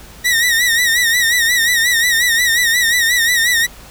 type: tone with vibrato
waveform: sawtooth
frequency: 1896 Hz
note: A#6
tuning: 29 cents sharp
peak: -8 dBFS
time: 0.24-3.67 s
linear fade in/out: 20 ms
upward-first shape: sine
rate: 5.6 Hz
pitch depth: 82 cents each way
effects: added 50 Hz sine -42 dBFS peak until 3.9 s + pink hiss -39 dBFS RMS until 3.9 s